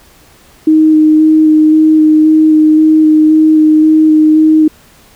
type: tone with vibrato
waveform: sine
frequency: 311.1 Hz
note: D#4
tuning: in tune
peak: -3 dBFS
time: 0.67-4.68 s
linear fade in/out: 5 ms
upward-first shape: square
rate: 1.9 Hz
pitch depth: 10 cents each way
effects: pink hiss -43 dBFS RMS until 5.15 s